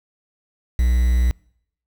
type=tone with quantisation; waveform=triangle; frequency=60.8 Hz; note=B1; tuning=26 cents flat; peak=-12 dBFS; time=0.79-1.31 s; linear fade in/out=0 ms; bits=6; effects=noise-tail reverb RT60 0.7 s tail -26 dB re dry